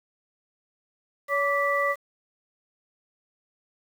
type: tone cluster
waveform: sine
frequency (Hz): 565 / 1163 / 1968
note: C#5 / D6 / B6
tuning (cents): +33 / -17 / -7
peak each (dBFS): -26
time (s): 1.28-1.96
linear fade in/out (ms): 50
effects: 8-bit